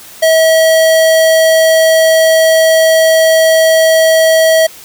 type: tone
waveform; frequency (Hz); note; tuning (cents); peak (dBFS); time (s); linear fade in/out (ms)
square; 644; E5; -41; -6; 0.22-4.67; 10
effects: white hiss -34 dBFS RMS until 4.84 s